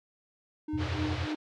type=tone with tremolo; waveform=triangle; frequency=305.7 Hz; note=D#4; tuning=30 cents flat; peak=-27 dBFS; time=0.68-1.35 s; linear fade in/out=5 ms; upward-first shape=triangle; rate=3.4 Hz; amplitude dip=100%
type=chord; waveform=sine; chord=E suspended second; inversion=none; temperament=just; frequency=82.41 / 92.71 / 123.61 Hz; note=E2 / F#2 / B2; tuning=0 / +4 / +2 cents; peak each=-35 / -35 / -37 dBFS; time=0.73-1.27 s; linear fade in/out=10 ms
type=band-pass noise; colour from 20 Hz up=pink; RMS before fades=-39 dBFS; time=0.77-1.36 s; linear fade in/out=50 ms; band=340 to 4400 Hz; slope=24 dB/octave
effects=none